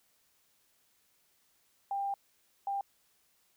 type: tone bursts at uneven times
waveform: sine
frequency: 795 Hz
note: G5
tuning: 24 cents sharp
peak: -31 dBFS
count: 2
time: 1.91-2.14 / 2.67-2.81 s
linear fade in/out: 2 ms
effects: white hiss -71 dBFS RMS until 3.56 s